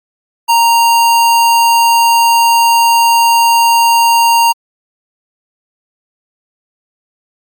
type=tone; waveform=square; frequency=930 Hz; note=A#5; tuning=4 cents flat; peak=-7 dBFS; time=0.48-4.53 s; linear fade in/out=20 ms; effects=Opus 48 kbps